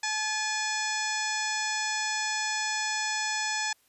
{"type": "harmonic tone with a mistuned harmonic", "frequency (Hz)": 860, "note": "A5", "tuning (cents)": -40, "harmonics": [1, 2, 3, 4, 5, 6, 7, 8, 9], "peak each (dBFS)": [-34, -32, -37, -40, -41, -36, -39, -39, -39], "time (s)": [0.03, 3.73], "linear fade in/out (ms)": 5, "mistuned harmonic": 3, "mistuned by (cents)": -85, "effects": ["white hiss -66 dBFS RMS until 3.88 s", "resampled to 32000 Hz"]}